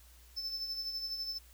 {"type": "tone with tremolo", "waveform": "triangle", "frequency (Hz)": 5274, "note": "E8", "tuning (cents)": 0, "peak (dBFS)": -33, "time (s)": [0.36, 1.39], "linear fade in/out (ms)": 20, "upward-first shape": "sine", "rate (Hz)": 12, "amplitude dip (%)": 50, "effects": ["added 60 Hz sine -57 dBFS peak until 1.53 s", "white hiss -62 dBFS RMS until 1.53 s"]}